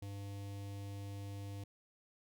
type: tone with notch filter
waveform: square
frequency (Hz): 100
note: G2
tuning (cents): +35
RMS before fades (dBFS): -45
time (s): 0.02-1.64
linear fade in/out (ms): 5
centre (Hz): 1400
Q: 1.1
effects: none